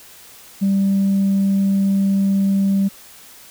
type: tone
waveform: sine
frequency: 196 Hz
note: G3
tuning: in tune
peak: -12 dBFS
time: 0.61-2.89 s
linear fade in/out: 20 ms
effects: tanh soft clip ceiling -11 dBFS + white hiss -43 dBFS RMS until 3.5 s